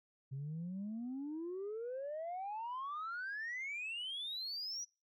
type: exponential sweep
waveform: sine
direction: up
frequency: 130.81 to 5920 Hz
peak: -38 dBFS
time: 0.31-4.85 s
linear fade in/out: 20 ms
effects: noise-tail reverb RT60 0.3 s tail -25 dB re dry + tanh soft clip ceiling -37 dBFS